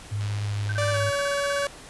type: tone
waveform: sine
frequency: 103.7 Hz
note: G#2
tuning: 2 cents flat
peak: -25 dBFS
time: 0.11-1.11 s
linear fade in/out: 20 ms
type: click train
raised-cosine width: 0.2 ms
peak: -22 dBFS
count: 80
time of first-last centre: 0.21-0.985 s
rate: 102 Hz
type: tone bursts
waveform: sine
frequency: 1545 Hz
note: G6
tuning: 26 cents flat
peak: -29 dBFS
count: 16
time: 0.69-1.653 s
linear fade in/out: 5 ms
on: 33 ms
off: 29 ms
type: tone with pitch glide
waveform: sawtooth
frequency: 585 to 565.7 Hz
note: D5 to C#5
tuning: -7 to +35 cents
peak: -20 dBFS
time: 0.78-1.67 s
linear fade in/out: 2 ms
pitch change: -58 cents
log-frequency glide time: 0.91-0.97 s
effects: pink hiss -44 dBFS RMS until 1.89 s + resampled to 24000 Hz